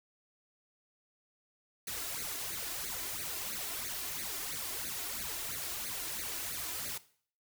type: noise with flanger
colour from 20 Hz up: white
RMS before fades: -39 dBFS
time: 1.87-6.98 s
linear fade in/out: 5 ms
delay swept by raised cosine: 0.46 to 2.96 ms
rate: 3 Hz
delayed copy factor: +0.85
effects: noise-tail reverb RT60 0.5 s tail -17 dB re dry